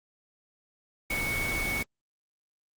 sine tone in noise, 2220 Hz, C#7, 2 cents sharp, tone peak -29 dBFS, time 1.1-1.83 s, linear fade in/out 5 ms, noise pink, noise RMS -33 dBFS, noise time 1.1-1.83 s, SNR +1 dB, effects Opus 24 kbps

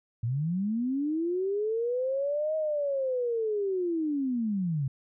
sine linear two-way sweep, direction up then down, 109 to 633 to 128.4 Hz, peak -26 dBFS, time 0.23-4.88 s, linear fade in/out 5 ms, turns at 2.56 s, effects none

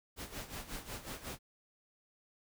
pink noise with tremolo, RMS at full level -42 dBFS, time 0.16-1.39 s, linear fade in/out 50 ms, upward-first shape sine, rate 5.5 Hz, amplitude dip 75%, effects none

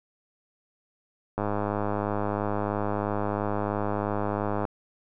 click train, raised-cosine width 1 ms, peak -14 dBFS, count 338, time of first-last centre 1.38-4.652 s, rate 103 Hz, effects none

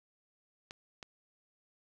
clicks, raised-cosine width 0.2 ms, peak -27 dBFS, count 2, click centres 0.709 / 1.028 s, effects 11-bit

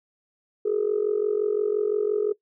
sine tone with amplitude modulation, 419.2 Hz, G#4, 16 cents sharp, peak -16 dBFS, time 0.65-2.33 s, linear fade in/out 10 ms, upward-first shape sine, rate 45.8 Hz, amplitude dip 90%, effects noise-tail reverb RT60 0.1 s tail -20 dB re dry + tanh soft clip ceiling -14 dBFS

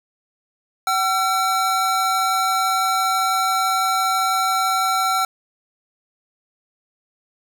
square tone pair together, 760 / 1353 Hz, F#5 / E6, +46 / +45 cents, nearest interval minor seventh, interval 999 cents, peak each -22 / -20 dBFS, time 0.87-5.25 s, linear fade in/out 2 ms, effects none

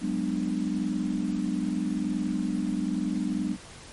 sine chord, G# half-diminished seventh, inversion third, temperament just, 186.89 / 207.7 / 249.2 / 299 Hz, F#3 / G#3 / B3 / D4, +18 / 0 / +16 / +31 cents, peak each -31 dBFS, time 0-3.57 s, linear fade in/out 50 ms, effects pink hiss -46 dBFS RMS until 3.92 s + MP3 48 kbps

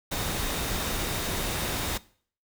sine tone in noise, 3695 Hz, A#7, 16 cents flat, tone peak -41 dBFS, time 0.11-1.98 s, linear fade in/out 10 ms, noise pink, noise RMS -30 dBFS, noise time 0.11-1.98 s, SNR -14 dB, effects noise-tail reverb RT60 0.5 s tail -20 dB re dry

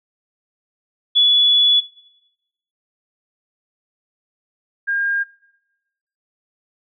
sine tone pair in turn, 3417 / 1612.6 Hz, G#7 / G6, +49 / +49 cents, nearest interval octave + minor second, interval 1300 cents, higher first, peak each -10 / -17 dBFS, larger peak first, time 1.15-1.81 / 4.87-5.24 s, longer first, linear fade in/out 20 ms, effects noise-tail reverb RT60 1.0 s tail -21 dB re dry

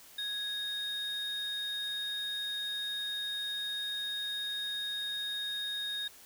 triangle tone pair together, 1661.2 / 3720 Hz, G#6 / A#7, 0 / -4 cents, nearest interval octave + major second, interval 1396 cents, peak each -40 / -33 dBFS, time 0.18-6.08 s, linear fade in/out 5 ms, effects white hiss -55 dBFS RMS until 6.25 s

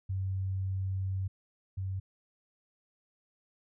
sine tone pair in turn, 95.3 / 95.3 Hz, G2 / G2, -48 / -48 cents, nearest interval unison, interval 0 cents, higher neither, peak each -30 / -32 dBFS, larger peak first, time 0.09-1.28 / 1.77-2 s, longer first, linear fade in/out 10 ms, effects none

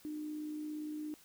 sine tone with amplitude modulation, 303.4 Hz, D#4, 44 cents flat, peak -37 dBFS, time 0.05-1.14 s, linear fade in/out 0 ms, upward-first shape sine, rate 57.4 Hz, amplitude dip 30%, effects white hiss -62 dBFS RMS until 1.24 s

